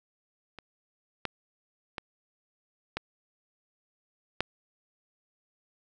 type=clicks; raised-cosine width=0.3 ms; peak=-27 / -14 / -18 / -15 / -10 dBFS; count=5; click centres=0.587 / 1.253 / 1.982 / 2.97 / 4.406 s; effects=none